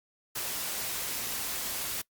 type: noise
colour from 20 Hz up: white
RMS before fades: -34 dBFS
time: 0.35-2.02 s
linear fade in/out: 10 ms
effects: noise-tail reverb RT60 0.1 s tail -22 dB re dry + Opus 48 kbps